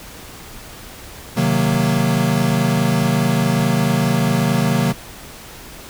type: chord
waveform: square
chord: C half-diminished seventh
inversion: none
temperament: equal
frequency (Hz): 130.81 / 155.56 / 185 / 233.1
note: C3 / Eb3 / Gb3 / Bb3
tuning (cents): 0 / 0 / 0 / 0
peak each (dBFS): -21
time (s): 1.36-4.93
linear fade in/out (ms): 20
effects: pink hiss -37 dBFS RMS until 5.89 s